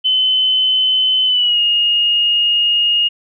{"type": "tone with pitch glide", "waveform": "sine", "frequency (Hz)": [3042, 2855], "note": ["F#7", "F7"], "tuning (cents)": [47, 37], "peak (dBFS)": -11, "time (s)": [0.04, 3.09], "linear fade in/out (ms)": 20, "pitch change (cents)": -110, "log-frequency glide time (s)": [1.25, 1.6], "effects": []}